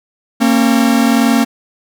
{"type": "tone pair together", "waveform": "45% pulse", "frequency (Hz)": [229.5, 271], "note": ["A#3", "C#4"], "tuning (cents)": [-27, -39], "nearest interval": "minor third", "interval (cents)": 288, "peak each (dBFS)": [-11, -13], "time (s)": [0.4, 1.45], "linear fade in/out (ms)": 20, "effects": []}